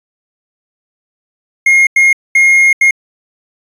triangle tone bursts at uneven times, 2142 Hz, C7, 40 cents sharp, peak -3 dBFS, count 4, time 1.66-1.87 / 1.96-2.13 / 2.35-2.73 / 2.81-2.91 s, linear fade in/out 5 ms, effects resampled to 32000 Hz

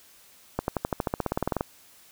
accelerating click train, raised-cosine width 1 ms, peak -11 dBFS, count 17, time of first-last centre 0.59-1.609 s, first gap 91 ms, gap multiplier 0.95, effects white hiss -55 dBFS RMS until 2.11 s

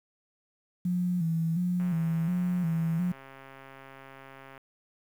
sine tone with vibrato, 171.1 Hz, F3, 35 cents flat, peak -25 dBFS, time 0.85-3.12 s, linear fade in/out 5 ms, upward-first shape square, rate 1.4 Hz, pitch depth 75 cents each way
click train, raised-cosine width 0.5 ms, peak -33 dBFS, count 376, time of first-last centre 1.8-4.578 s, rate 135 Hz
effects 9-bit

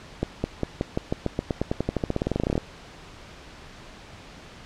accelerating click train, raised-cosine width 2 ms, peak -10 dBFS, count 28, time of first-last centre 0.23-2.579 s, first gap 210 ms, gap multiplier 0.92, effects pink hiss -45 dBFS RMS until 4.65 s + low-pass 5000 Hz 12 dB/octave

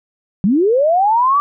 sine linear sweep, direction up, 174.61 to 1174.7 Hz, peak -10 dBFS, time 0.44-1.4 s, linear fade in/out 0 ms, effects none

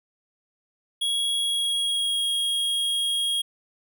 square tone with pitch glide, 3322 to 3276 Hz, G#7 to G#7, 0 to -24 cents, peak -23 dBFS, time 1.01-3.42 s, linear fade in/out 10 ms, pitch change -24 cents, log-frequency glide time 1.37-2.28 s, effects none

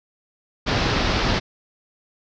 pink low-pass noise, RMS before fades -21 dBFS, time 0.66-1.4 s, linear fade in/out 20 ms, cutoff 5400 Hz, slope 48 dB/octave, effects none

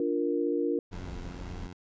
sine chord, Bb major, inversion first, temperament equal, 293.7 / 349.2 / 466.2 Hz, D4 / F4 / Bb4, 0 / 0 / 0 cents, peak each -30 dBFS, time 0-0.79 s, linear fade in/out 2 ms
brown noise, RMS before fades -40 dBFS, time 0.91-1.68 s, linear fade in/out 20 ms
15% pulse tone with vibrato, 89.3 Hz, F2, 39 cents sharp, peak -36 dBFS, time 0.93-1.73 s, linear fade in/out 0 ms, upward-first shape triangle, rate 2 Hz, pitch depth 14 cents each way
effects resampled to 16000 Hz

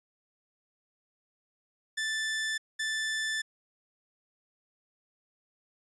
sawtooth tone bursts at uneven times, 1760 Hz, A6, in tune, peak -26 dBFS, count 2, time 1.97-2.58 / 2.79-3.42 s, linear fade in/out 10 ms, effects resampled to 22050 Hz

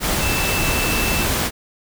sine tone in noise, 2654 Hz, E7, 11 cents sharp, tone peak -24 dBFS, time 0.19-1.27 s, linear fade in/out 50 ms, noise pink, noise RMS -20 dBFS, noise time 0-1.51 s, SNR -7 dB, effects none

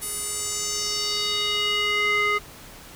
square tone with band-pass filter sweep, 415.3 Hz, G#4, in tune, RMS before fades -25 dBFS, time 0.01-2.39 s, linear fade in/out 20 ms, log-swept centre 11000 to 1700 Hz, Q 2.9, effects pink hiss -44 dBFS RMS until 2.95 s

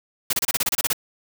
white noise bursts, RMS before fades -21 dBFS, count 11, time 0.3-0.931 s, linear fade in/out 5 ms, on 31 ms, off 29 ms, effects none

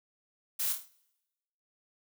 blue noise with echo, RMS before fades -32 dBFS, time 0.59-0.73 s, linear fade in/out 10 ms, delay 26 ms, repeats 6, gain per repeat -5 dB, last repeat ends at 0.886 s, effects noise-tail reverb RT60 1.0 s tail -24 dB re dry

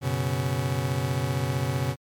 40% pulse chord, F# suspended fourth, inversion none, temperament just, 92.5 / 123.33 / 138.75 Hz, F#2 / B2 / C#3, 0 / -2 / +2 cents, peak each -32 / -27 / -27 dBFS, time 0.01-1.96 s, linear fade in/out 50 ms, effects MP3 96 kbps

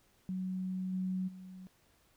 sine tone with level steps, 186 Hz, F#3, 9 cents sharp, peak -34 / -32 / -46 dBFS, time 0.29-1.67 s, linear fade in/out 0 ms, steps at 0.92 / 1.27 s, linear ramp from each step 20 ms, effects pink hiss -69 dBFS RMS until 2.16 s

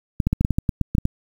clicks, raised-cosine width 5 ms, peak -6 dBFS, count 12, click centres 0.202 / 0.27 / 0.33 / 0.41 / 0.449 / 0.507 / 0.585 / 0.692 / 0.813 / 0.951 / 0.983 / 1.054 s, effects 7-bit

